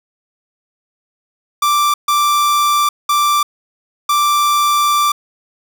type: tone bursts at uneven times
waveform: 45% pulse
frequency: 1174.7 Hz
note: D6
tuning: in tune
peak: -11 dBFS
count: 4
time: 1.62-1.94 / 2.08-2.89 / 3.09-3.43 / 4.09-5.12 s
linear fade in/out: 5 ms
effects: none